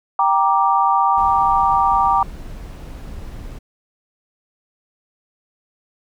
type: chord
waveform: sine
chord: G minor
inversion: none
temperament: just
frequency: 784 / 940.8 / 1176 Hz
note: G5 / Bb5 / D6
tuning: 0 / +16 / +2 cents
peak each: -17 dBFS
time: 0.19-2.23 s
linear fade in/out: 2 ms
type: noise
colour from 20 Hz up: brown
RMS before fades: -32 dBFS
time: 1.17-3.59 s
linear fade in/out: 10 ms
effects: none